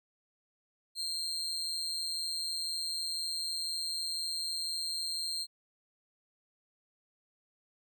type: tone with amplitude modulation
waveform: 35% pulse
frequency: 4186 Hz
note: C8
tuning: in tune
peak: -29 dBFS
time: 0.95-5.47 s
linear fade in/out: 50 ms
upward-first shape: sine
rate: 164 Hz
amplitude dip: 65%
effects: none